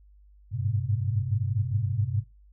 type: tone cluster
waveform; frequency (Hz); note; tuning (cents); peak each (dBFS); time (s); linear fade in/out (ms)
sine; 96.1 / 103.4 / 108.1 / 129; G2 / G#2 / A2 / C3; -34 / -7 / -30 / -24; -30; 0.51-2.24; 50
effects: noise-tail reverb RT60 0.2 s tail -20 dB re dry + added 50 Hz sine -52 dBFS peak until 2.52 s